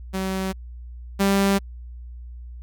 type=tone pair in turn; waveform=sawtooth; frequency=190 / 197.07 Hz; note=F#3 / G3; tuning=+46 / +9 cents; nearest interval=minor second; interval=63 cents; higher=second; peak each=-20 / -13 dBFS; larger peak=second; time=0.13-0.53 / 1.19-1.59 s; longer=neither; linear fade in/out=20 ms; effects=added 60 Hz sine -35 dBFS peak until 2.62 s